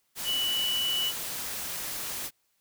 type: tone in noise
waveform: sine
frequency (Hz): 2960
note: F#7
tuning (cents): 0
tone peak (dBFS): -26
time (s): 0.24-1.13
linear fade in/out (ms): 50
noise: white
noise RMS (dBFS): -35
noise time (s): 0.15-2.31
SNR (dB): +6
effects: white hiss -73 dBFS RMS until 2.6 s